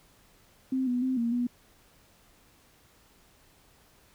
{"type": "tone with pitch steps", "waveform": "sine", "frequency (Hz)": [261.6, 246.4, 259.5, 233.6, 243.4], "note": ["C4", "B3", "C4", "A#3", "B3"], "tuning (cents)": [0, -4, -14, 4, -25], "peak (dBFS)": -25, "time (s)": [0.72, 1.47], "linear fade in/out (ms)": 5, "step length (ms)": 150, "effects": ["pink hiss -61 dBFS RMS until 4.14 s"]}